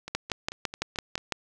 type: two click trains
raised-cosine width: 0.2 ms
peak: -20 / -10 dBFS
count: 6 / 8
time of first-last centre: 0.08-1.179 / 0.15-1.323 s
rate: 4.55 / 5.97 Hz
effects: none